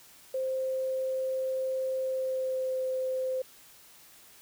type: tone with pitch glide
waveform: sine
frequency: 523.3 to 518.2 Hz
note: C5 to C5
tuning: 0 to -17 cents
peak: -28 dBFS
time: 0.34-3.42 s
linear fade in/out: 5 ms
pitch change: -17 cents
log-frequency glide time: 2.04-2.75 s
effects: white hiss -55 dBFS RMS until 4.41 s